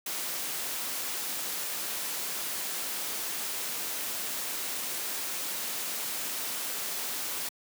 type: noise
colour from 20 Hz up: white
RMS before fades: -34 dBFS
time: 0.06-7.49 s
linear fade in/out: 5 ms
effects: high-pass 200 Hz 12 dB/octave